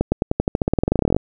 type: accelerating click train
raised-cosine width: 2 ms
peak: -3 dBFS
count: 23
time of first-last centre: 0.01-1.165 s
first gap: 110 ms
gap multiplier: 0.92
effects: none